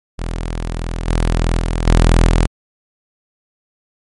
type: tone with level steps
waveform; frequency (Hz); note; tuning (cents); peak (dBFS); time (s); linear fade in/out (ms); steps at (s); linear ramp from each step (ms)
sawtooth; 41.55; E1; +15; -16 / -9 / -12 / -4 / -6; 0.18-2.47; 20; 1.07 / 1.58 / 1.86 / 2.27; 20
effects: MP3 48 kbps